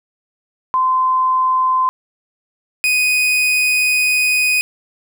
sine / 40% pulse tone pair in turn, 1032 / 2493 Hz, C6 / D#7, -24 / +3 cents, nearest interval octave + minor third, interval 1527 cents, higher second, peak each -12 dBFS, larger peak neither, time 0.74-1.89 / 2.84-4.61 s, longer second, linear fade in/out 0 ms, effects none

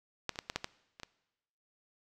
clicks, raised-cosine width 0.2 ms, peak -15 / -28 / -18 / -18 / -14 / -18 / -30 / -24 dBFS, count 8, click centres 0.293 / 0.358 / 0.389 / 0.499 / 0.56 / 0.644 / 0.999 / 1.033 s, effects noise-tail reverb RT60 1.0 s tail -20 dB re dry

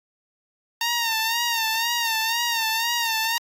10% pulse tone with vibrato, 917 Hz, A#5, 29 cents flat, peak -13 dBFS, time 0.81-3.38 s, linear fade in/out 2 ms, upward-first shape sine, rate 2 Hz, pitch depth 65 cents each way, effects AAC 48 kbps

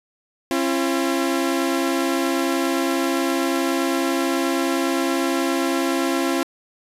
sawtooth tone pair together, 270.3 / 339.8 Hz, C#4 / F4, -44 / -47 cents, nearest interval major third, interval 397 cents, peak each -18 dBFS, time 0.51-6.43 s, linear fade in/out 0 ms, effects resampled to 32000 Hz

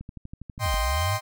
click train, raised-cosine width 5 ms, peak -26 dBFS, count 10, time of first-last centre 0.01-0.742 s, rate 12.3 Hz
sine linear two-way sweep, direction down then up, 127.2 to 44.47 to 111 Hz, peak -24 dBFS, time 0.59-1.19 s, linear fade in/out 50 ms, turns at 0.75 s
sawtooth chord, C minor, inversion first, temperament equal, 622.3 / 784 / 1046.5 Hz, Eb5 / G5 / C6, 0 / 0 / 0 cents, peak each -28 / -28 / -25 dBFS, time 0.59-1.21 s, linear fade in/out 50 ms
effects none

